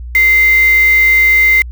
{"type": "tone with quantisation", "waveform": "sine", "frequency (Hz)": 2081, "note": "C7", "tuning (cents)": -10, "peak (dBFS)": -6, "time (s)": [0.15, 1.62], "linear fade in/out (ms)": 2, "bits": 3, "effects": ["added 60 Hz sine -23 dBFS peak until 1.71 s"]}